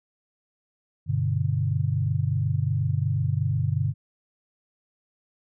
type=chord; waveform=sine; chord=G major; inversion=none; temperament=equal with one note detuned; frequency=98 / 123.47 / 146.32 Hz; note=G2 / B2 / D3; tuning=0 / 0 / -6 cents; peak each=-26 dBFS; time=1.06-3.94 s; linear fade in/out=50 ms; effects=none